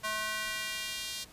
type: tone with high-pass filter sweep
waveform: square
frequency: 215.7 Hz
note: A3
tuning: 34 cents flat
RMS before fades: -36 dBFS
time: 0.03-1.25 s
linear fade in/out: 20 ms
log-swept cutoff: 1100 to 3900 Hz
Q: 1.3
effects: pink hiss -55 dBFS RMS until 1.32 s + resampled to 32000 Hz